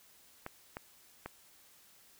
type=clicks; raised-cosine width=0.5 ms; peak=-25 dBFS; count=3; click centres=0.464 / 0.769 / 1.26 s; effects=white hiss -62 dBFS RMS until 2.19 s